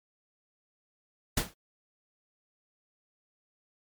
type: noise with exponential decay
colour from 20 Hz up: pink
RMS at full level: -23 dBFS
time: 1.37-1.54 s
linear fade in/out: 5 ms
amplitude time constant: 36 ms
effects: MP3 96 kbps